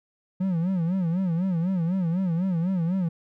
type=tone with vibrato; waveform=triangle; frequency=177.4 Hz; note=F3; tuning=27 cents sharp; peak=-20 dBFS; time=0.4-3.09 s; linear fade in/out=10 ms; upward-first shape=sine; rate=4 Hz; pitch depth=150 cents each way; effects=none